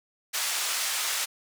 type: band-pass noise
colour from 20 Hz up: white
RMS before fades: -29 dBFS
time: 0.33-1.26 s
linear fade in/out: 20 ms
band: 900 to 8900 Hz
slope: 12 dB/octave
effects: none